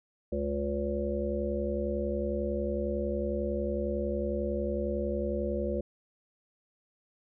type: harmonic tone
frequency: 71 Hz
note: C#2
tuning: 42 cents sharp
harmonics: 1 / 3 / 5 / 7 / 8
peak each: -35 / -35 / -35 / -35 / -35 dBFS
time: 0.32-5.81 s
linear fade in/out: 5 ms
effects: none